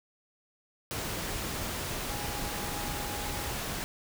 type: tone in noise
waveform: sine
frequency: 824 Hz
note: G#5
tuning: 14 cents flat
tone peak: -42 dBFS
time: 2.1-3.51 s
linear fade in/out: 0 ms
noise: pink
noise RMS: -35 dBFS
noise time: 0.91-3.84 s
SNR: -10 dB
effects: none